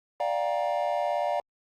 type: chord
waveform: triangle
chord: G minor seventh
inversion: second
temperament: just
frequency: 588 / 705.6 / 784 / 940.8 Hz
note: D5 / F5 / G5 / Bb5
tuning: +2 / +18 / 0 / +16 cents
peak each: -27 / -27 / -32 / -32 dBFS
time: 0.2-1.4 s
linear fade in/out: 2 ms
effects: Opus 48 kbps